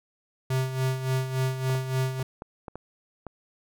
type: tone with tremolo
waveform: square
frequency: 130.81 Hz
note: C3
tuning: in tune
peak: -23 dBFS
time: 0.5-2.23 s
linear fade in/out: 5 ms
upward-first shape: sine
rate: 3.5 Hz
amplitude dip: 65%
type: clicks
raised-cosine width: 1 ms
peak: -23 dBFS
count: 7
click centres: 1.698 / 1.751 / 2.197 / 2.421 / 2.682 / 2.756 / 3.267 s
effects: none